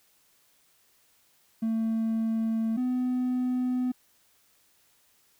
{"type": "tone pair in turn", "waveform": "triangle", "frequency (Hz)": [224.1, 251.5], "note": ["A3", "B3"], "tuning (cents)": [32, 32], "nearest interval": "major second", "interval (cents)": 200, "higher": "second", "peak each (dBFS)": -22, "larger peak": "neither", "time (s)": [[1.62, 2.77], [2.77, 3.92]], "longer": "neither", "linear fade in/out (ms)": 10, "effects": ["tanh soft clip ceiling -19 dBFS", "white hiss -65 dBFS RMS until 5.39 s"]}